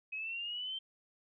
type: linear sweep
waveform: sine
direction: up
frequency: 2531 to 3136 Hz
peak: -37 dBFS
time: 0.12-0.79 s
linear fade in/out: 10 ms
effects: none